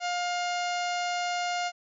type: harmonic tone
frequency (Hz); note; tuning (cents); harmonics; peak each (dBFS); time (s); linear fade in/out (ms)
708; F5; +23; 1 / 2 / 3 / 4 / 5 / 6 / 7 / 8 / 9 / 10; -29 / -36 / -37 / -39 / -46 / -42 / -45 / -46 / -47 / -47; 0-1.72; 50
effects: none